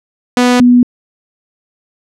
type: tone pair in turn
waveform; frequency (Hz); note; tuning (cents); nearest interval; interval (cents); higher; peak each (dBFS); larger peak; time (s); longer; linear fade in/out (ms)
sawtooth / sine; 246.9 / 245.2; B3 / B3; 0 / -12; unison; 12; first; -3; neither; 0.37-0.6 / 0.6-0.83; neither; 2
effects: low-pass 8000 Hz 12 dB/octave